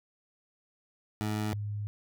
20% pulse / sine tone pair in turn, 106.5 / 103.77 Hz, G#2 / G#2, +44 / -1 cents, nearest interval unison, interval 45 cents, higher first, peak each -25 / -32 dBFS, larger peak first, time 1.21-1.53 / 1.53-1.87 s, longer second, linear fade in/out 0 ms, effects none

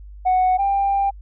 sine tone pair in turn, 740 / 792.9 Hz, F#5 / G5, 0 / +20 cents, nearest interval minor second, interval 120 cents, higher second, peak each -12 / -15 dBFS, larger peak first, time 0.25-0.58 / 0.58-1.11 s, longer second, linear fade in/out 20 ms, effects tanh soft clip ceiling -12 dBFS + added 50 Hz sine -36 dBFS peak until 1.21 s

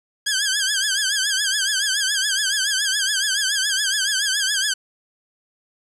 10% pulse tone with vibrato, 1614 Hz, G#6, 50 cents flat, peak -9 dBFS, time 0.26-4.74 s, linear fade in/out 10 ms, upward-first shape triangle, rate 7.1 Hz, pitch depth 130 cents each way, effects low-pass 9000 Hz 12 dB/octave + 8-bit

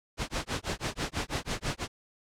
pink noise with tremolo, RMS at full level -30 dBFS, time 0.17-1.88 s, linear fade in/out 50 ms, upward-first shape sine, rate 6.1 Hz, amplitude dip 100%, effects low-pass 7000 Hz 12 dB/octave

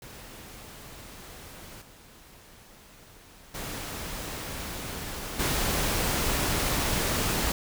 pink noise with level steps, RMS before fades -45 / -52 / -36 / -27 dBFS, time 0.02-7.52 s, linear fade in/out 2 ms, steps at 1.81 / 3.54 / 5.39 s, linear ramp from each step 10 ms, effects none

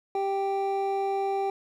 triangle tone pair together, 392.6 / 784 Hz, G4 / G5, +3 / 0 cents, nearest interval octave, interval 1197 cents, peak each -26 dBFS, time 0.15-1.5 s, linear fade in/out 2 ms, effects none

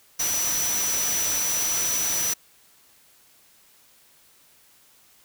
sine tone in noise, 5920 Hz, F#8, in tune, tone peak -24 dBFS, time 0.19-2.34 s, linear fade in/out 10 ms, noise white, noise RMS -28 dBFS, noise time 0.19-2.34 s, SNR +1 dB, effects white hiss -57 dBFS RMS until 5.24 s

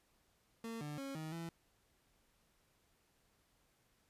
30% pulse tone with pitch steps, 228 / 148.2 / 273.7 / 157.2 / 166.7 Hz, A#3 / D3 / C#4 / D#3 / E3, -38 / +16 / -22 / +18 / +20 cents, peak -40 dBFS, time 0.64-1.49 s, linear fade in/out 2 ms, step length 170 ms, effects pink hiss -75 dBFS RMS until 4.09 s + resampled to 32000 Hz

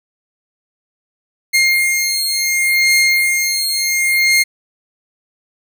sawtooth beating tone pair, 2125 / 2125.7 Hz, C7 / C7, +26 / +27 cents, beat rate 0.7 Hz, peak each -12 dBFS, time 1.53-4.44 s, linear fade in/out 20 ms, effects none

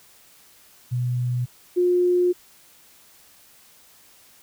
sine tone pair in turn, 123.47 / 357 Hz, B2 / F4, 0 / +38 cents, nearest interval octave + tritone, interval 1838 cents, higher second, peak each -21 / -16 dBFS, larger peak second, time 0.91-1.46 / 1.76-2.33 s, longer second, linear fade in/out 20 ms, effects white hiss -53 dBFS RMS until 4.42 s

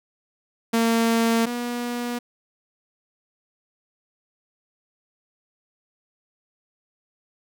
sawtooth tone pair in turn, 228.9 / 241.3 Hz, A#3 / B3, -31 / -40 cents, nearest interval minor second, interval 91 cents, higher second, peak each -14 / -22 dBFS, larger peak first, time 0.73-1.46 / 1.46-2.19 s, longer neither, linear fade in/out 10 ms, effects none

